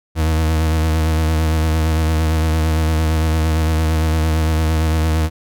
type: tone with vibrato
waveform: 40% pulse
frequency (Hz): 79.3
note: D#2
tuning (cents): +33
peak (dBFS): -13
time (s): 0.15-5.3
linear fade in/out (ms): 50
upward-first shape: sine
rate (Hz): 8.8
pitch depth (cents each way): 37
effects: none